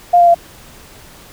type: tone with pitch steps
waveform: sine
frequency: 703 / 694.1 / 685.4 Hz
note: F5 / F5 / F5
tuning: +11 / -11 / -33 cents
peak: -5 dBFS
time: 0.13-0.346 s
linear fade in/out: 10 ms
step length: 72 ms
effects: pink hiss -40 dBFS RMS until 1.32 s